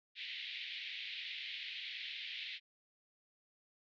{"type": "band-pass noise", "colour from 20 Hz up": "white", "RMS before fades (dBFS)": -45, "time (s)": [0.15, 2.6], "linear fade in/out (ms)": 50, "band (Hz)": [2000, 3900], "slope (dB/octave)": 48, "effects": []}